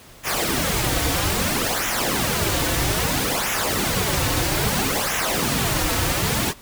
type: noise with flanger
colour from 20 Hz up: pink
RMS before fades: -22 dBFS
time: 0.23-6.54 s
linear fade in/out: 50 ms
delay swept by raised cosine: 0.22 to 5.02 ms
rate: 0.61 Hz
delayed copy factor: -0.7
effects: pink hiss -46 dBFS RMS until 6.61 s